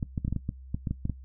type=clicks; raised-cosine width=5 ms; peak=-17 dBFS; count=12; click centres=0.028 / 0.178 / 0.249 / 0.28 / 0.326 / 0.363 / 0.491 / 0.745 / 0.872 / 0.91 / 1.054 / 1.097 s; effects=noise-tail reverb RT60 0.1 s tail -17 dB re dry + added 65 Hz sine -43 dBFS peak until 1.24 s